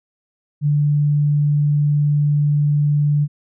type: tone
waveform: sine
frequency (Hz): 146.83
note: D3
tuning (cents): 0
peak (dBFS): -13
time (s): 0.61-3.28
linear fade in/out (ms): 50
effects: none